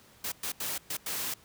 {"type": "noise bursts at uneven times", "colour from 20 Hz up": "white", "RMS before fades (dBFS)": -34, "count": 5, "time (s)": [[0.24, 0.32], [0.43, 0.52], [0.6, 0.78], [0.9, 0.97], [1.06, 1.34]], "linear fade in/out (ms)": 5, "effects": ["pink hiss -58 dBFS RMS until 1.44 s", "high-pass 60 Hz 12 dB/octave"]}